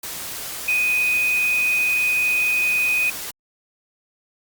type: tone in noise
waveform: sine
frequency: 2494 Hz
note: D#7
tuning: 3 cents sharp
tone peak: -17 dBFS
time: 0.68-3.1 s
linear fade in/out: 5 ms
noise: white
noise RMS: -31 dBFS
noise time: 0.03-3.31 s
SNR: +11 dB
effects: Opus 48 kbps